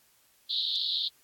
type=band-pass noise; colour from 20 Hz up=white; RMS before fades=-30 dBFS; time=0.49-1.09 s; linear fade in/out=20 ms; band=3400 to 4300 Hz; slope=96 dB/octave; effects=white hiss -64 dBFS RMS until 1.23 s + AAC 64 kbps